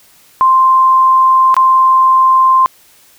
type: tone with dropouts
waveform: sine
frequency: 1046.5 Hz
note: C6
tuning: in tune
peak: -5 dBFS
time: 0.41-2.66 s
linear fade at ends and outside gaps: 0 ms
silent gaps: 1.543-1.566 s
effects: white hiss -46 dBFS RMS until 3.18 s